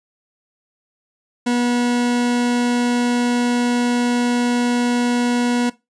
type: tone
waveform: 40% pulse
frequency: 242.5 Hz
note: B3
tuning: 31 cents flat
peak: -15 dBFS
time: 1.46-5.7 s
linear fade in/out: 10 ms
effects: noise-tail reverb RT60 0.2 s tail -18 dB re dry + resampled to 22050 Hz